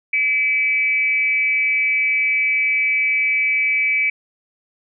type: tone with frequency modulation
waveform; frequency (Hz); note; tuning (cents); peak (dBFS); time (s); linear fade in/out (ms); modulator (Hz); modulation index
sine; 2300; D7; -37; -15; 0.13-4.1; 5; 251; 0.45
effects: none